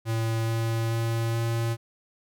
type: tone with pitch steps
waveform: square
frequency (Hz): 113.2 / 113.92 / 114.65 / 115.38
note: A2 / A#2 / A#2 / A#2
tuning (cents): +50 / -39 / -28 / -17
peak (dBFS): -25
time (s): 0.05-1.77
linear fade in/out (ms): 50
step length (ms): 430
effects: none